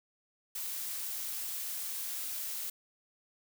blue noise, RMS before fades -38 dBFS, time 0.55-2.7 s, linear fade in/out 5 ms, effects none

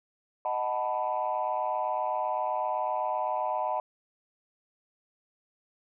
sine chord, B dominant seventh, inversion first, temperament equal, 622.3 / 740 / 880 / 987.8 Hz, D#5 / F#5 / A5 / B5, 0 / 0 / 0 / 0 cents, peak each -32 dBFS, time 0.45-3.8 s, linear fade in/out 2 ms, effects tanh soft clip ceiling -19 dBFS

